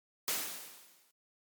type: noise with exponential decay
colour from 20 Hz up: white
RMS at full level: -31 dBFS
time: 0.28-1.11 s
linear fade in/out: 0 ms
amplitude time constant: 180 ms
effects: high-pass 200 Hz 12 dB/octave + MP3 96 kbps

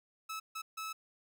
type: tone bursts at uneven times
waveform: sawtooth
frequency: 1300 Hz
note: E6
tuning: 24 cents flat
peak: -35 dBFS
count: 3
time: 0.29-0.4 / 0.55-0.62 / 0.77-0.93 s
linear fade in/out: 10 ms
effects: none

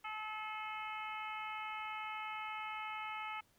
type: harmonic tone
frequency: 431.5 Hz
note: A4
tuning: 34 cents flat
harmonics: 2 / 3 / 4 / 5 / 6 / 7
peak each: -45 / -45 / -57 / -47 / -50 / -54 dBFS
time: 0.04-3.41 s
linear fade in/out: 10 ms
effects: pink hiss -72 dBFS RMS until 3.58 s

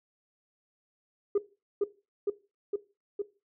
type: tone with echo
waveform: sine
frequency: 406.4 Hz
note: G#4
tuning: 38 cents flat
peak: -20 dBFS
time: 1.35-1.38 s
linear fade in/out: 5 ms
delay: 460 ms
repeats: 4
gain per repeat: -2 dB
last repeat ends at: 3.22 s
effects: noise-tail reverb RT60 0.3 s tail -17 dB re dry + tanh soft clip ceiling -20 dBFS

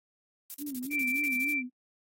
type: noise bursts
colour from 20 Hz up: violet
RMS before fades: -39 dBFS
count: 13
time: 0.5-1.526 s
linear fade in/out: 0 ms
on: 42 ms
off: 40 ms
type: tone with vibrato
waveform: sine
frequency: 270.4 Hz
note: C#4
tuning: 43 cents flat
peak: -34 dBFS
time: 0.58-1.7 s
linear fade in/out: 50 ms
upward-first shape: sine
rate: 3.5 Hz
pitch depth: 150 cents each way
type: tone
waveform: sine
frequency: 2343 Hz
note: D7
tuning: 5 cents flat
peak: -28 dBFS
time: 0.9-1.63 s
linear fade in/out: 50 ms
effects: noise-tail reverb RT60 0.1 s tail -23 dB re dry + AAC 48 kbps

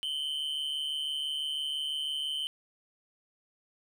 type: tone pair together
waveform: triangle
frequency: 2960 / 3106 Hz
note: F#7 / G7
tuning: 0 / -17 cents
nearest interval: minor second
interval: 83 cents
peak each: -35 / -31 dBFS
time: 0.03-2.47 s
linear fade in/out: 0 ms
effects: none

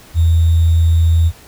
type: tone with sample-and-hold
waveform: sine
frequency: 82.8 Hz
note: E2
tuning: 8 cents sharp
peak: -8 dBFS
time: 0.14-1.32 s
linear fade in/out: 50 ms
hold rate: 3675 Hz
effects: pink hiss -42 dBFS RMS until 1.47 s

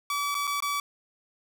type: tone with dropouts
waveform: sawtooth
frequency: 1147 Hz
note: D6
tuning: 41 cents flat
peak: -23 dBFS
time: 0.1-0.8 s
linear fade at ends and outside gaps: 2 ms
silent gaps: 0.345-0.35 / 0.471-0.475 / 0.604-0.623 s
effects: none

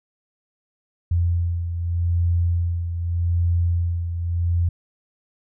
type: beating tone pair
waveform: sine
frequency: 85.9 / 86.73 Hz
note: F2 / F2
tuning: -28 / -11 cents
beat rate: 0.83 Hz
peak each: -19 / -27 dBFS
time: 1.11-4.69 s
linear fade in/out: 5 ms
effects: none

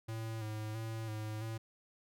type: tone with vibrato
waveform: square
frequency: 110 Hz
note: A2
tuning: in tune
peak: -39 dBFS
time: 0.08-1.58 s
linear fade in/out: 10 ms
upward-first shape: square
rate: 1.5 Hz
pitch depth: 33 cents each way
effects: none

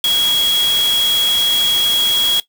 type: tone in noise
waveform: sine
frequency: 3317 Hz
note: G#7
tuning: 3 cents flat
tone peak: -12 dBFS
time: 0.04-2.4 s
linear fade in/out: 2 ms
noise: white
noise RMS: -23 dBFS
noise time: 0.04-2.4 s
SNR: +8 dB
effects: noise-tail reverb RT60 0.1 s tail -17 dB re dry

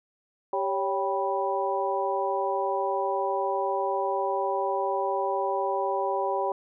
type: harmonic tone with a mistuned harmonic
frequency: 196 Hz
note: G3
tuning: in tune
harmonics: 2 / 3 / 4 / 5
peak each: -30 / -30 / -30 / -30 dBFS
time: 0.53-6.52 s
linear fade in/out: 2 ms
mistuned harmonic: 3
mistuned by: -85 cents
effects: none

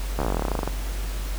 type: slowing click train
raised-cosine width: 1 ms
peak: -11 dBFS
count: 20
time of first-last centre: 0.19-0.676 s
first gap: 13 ms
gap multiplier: 1.07
effects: added 47 Hz sine -26 dBFS peak until 1.38 s + pink hiss -38 dBFS RMS until 1.38 s

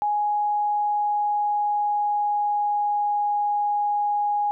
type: tone with pitch glide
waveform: sine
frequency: 832 to 826.3 Hz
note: G#5 to G#5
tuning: +3 to -9 cents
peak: -20 dBFS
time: 0.02-4.51 s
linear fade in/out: 0 ms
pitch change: -12 cents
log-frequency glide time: 0.28-3.27 s
effects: none

